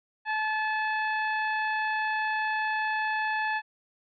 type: harmonic tone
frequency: 865 Hz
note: A5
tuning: 30 cents flat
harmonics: 1 / 2 / 3 / 4 / 5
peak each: -29 / -29 / -37 / -47 / -49 dBFS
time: 0.25-3.62 s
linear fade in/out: 50 ms
effects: none